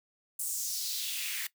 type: noise with high-pass filter sweep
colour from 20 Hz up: white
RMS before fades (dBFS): -35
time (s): 0.39-1.47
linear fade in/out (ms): 5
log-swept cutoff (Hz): 8900 to 1800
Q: 2.5
effects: noise-tail reverb RT60 0.1 s tail -18 dB re dry

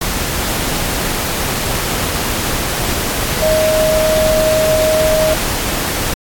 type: tone in noise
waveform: sine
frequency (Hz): 627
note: D#5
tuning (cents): +13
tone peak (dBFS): -11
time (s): 3.42-5.34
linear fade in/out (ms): 5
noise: pink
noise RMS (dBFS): -18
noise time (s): 0.01-6.14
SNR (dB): +4
effects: AAC 64 kbps

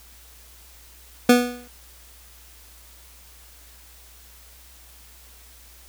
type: tone with exponential decay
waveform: 25% pulse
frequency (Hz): 244.6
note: B3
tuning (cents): -16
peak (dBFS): -5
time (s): 1.29-1.68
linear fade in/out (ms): 5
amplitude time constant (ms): 83
effects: added 60 Hz sine -50 dBFS peak until 5.88 s + white hiss -50 dBFS RMS until 5.88 s

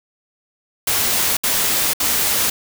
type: noise bursts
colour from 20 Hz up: white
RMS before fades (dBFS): -18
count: 3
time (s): 0.87-2.5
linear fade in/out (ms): 5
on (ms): 500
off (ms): 65
effects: none

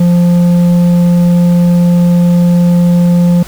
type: tone with tanh clipping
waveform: sine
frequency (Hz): 174.61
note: F3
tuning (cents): 0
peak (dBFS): -6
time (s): 0-3.43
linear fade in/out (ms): 5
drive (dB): 7
effects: pink hiss -31 dBFS RMS until 3.47 s

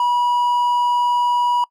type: tone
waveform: triangle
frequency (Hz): 971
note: B5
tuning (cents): -30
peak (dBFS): -13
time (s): 0-1.64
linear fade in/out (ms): 2
effects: noise-tail reverb RT60 0.1 s tail -23 dB re dry

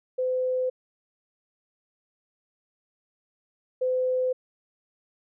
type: tone pair in turn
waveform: sine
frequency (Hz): 510 / 510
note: C5 / C5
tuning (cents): -44 / -44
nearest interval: unison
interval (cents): 0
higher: neither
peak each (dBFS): -23 / -22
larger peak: second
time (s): 0.18-0.7 / 3.81-4.33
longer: neither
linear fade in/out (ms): 10
effects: none

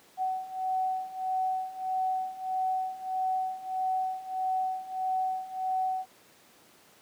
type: beating tone pair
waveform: sine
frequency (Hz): 750 / 751.6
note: F#5 / F#5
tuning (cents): +23 / +27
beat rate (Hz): 1.6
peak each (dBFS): -33 / -30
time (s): 0.17-6.06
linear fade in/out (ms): 50
effects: pink hiss -58 dBFS RMS until 7.01 s + high-pass 200 Hz 12 dB/octave

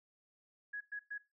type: tone bursts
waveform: sine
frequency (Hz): 1671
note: G#6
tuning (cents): +10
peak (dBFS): -39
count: 3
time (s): 0.73-1.181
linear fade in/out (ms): 10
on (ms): 77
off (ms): 110
effects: noise-tail reverb RT60 0.3 s tail -21 dB re dry

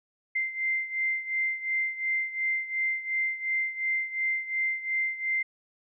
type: beating tone pair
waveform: sine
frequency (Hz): 2085 / 2087.8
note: C7 / C7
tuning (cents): -7 / -4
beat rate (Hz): 2.8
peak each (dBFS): -28 / -32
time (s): 0.35-5.43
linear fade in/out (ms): 10
effects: none

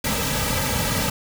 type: noise with comb filter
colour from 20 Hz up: pink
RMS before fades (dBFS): -23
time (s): 0.04-1.1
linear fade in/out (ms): 5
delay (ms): 2.8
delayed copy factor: -0.9
effects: none

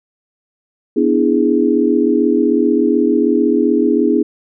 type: chord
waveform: sine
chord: E dominant seventh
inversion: second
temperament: equal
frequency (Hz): 246.9 / 293.7 / 329.6 / 415.3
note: B3 / D4 / E4 / G#4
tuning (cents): 0 / 0 / 0 / 0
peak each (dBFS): -16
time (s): 0.96-4.23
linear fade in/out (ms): 10
effects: none

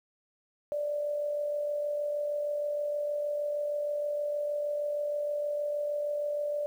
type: tone with amplitude modulation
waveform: sine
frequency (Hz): 587.3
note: D5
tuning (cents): 0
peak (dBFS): -27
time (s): 0.72-6.66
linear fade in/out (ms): 0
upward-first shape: sine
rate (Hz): 46.4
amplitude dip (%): 40
effects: 10-bit

